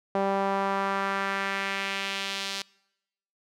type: tone with band-pass filter sweep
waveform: sawtooth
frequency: 196 Hz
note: G3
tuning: in tune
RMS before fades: -29 dBFS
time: 0.15-2.62 s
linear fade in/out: 2 ms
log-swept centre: 670 to 4300 Hz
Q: 1.5
effects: noise-tail reverb RT60 0.9 s tail -25 dB re dry